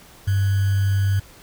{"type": "tone with sample-and-hold", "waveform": "sine", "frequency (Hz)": 98.1, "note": "G2", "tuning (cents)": 2, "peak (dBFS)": -16, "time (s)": [0.27, 1.2], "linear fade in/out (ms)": 10, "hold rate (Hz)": 1575, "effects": ["pink hiss -47 dBFS RMS until 1.42 s"]}